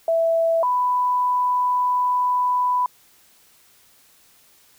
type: tone pair in turn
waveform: sine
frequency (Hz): 660 / 993.2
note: E5 / B5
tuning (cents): +2 / +9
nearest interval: perfect fifth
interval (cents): 707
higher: second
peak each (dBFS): -16 / -17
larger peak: first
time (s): 0.08-0.63 / 0.63-2.86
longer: second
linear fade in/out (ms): 2
effects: white hiss -55 dBFS RMS until 4.78 s